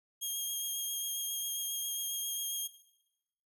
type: tone with vibrato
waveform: 5% pulse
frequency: 3241 Hz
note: G#7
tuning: 43 cents flat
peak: -27 dBFS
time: 0.21-2.68 s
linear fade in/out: 20 ms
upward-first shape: triangle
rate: 7.4 Hz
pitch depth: 16 cents each way
effects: noise-tail reverb RT60 0.9 s tail -17 dB re dry